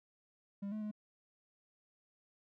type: tone with pitch steps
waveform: triangle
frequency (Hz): 199.9 / 214.6 / 211.4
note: G3 / A3 / G#3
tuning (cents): +34 / -43 / +31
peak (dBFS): -36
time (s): 0.62-0.914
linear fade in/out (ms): 10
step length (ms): 98
effects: none